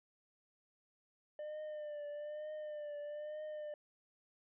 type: tone with vibrato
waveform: triangle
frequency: 599 Hz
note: D5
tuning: 34 cents sharp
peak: -40 dBFS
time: 1.39-3.74 s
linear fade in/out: 2 ms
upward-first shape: triangle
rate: 1.1 Hz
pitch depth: 47 cents each way
effects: resampled to 8000 Hz